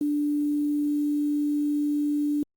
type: tone with quantisation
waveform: sine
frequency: 293.7 Hz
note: D4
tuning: in tune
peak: -22 dBFS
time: 0.01-2.43 s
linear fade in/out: 2 ms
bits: 8
effects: Opus 32 kbps